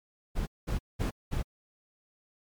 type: noise bursts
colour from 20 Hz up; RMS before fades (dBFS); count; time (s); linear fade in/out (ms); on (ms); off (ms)
brown; -30; 4; 0.35-1.43; 20; 120; 200
effects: MP3 96 kbps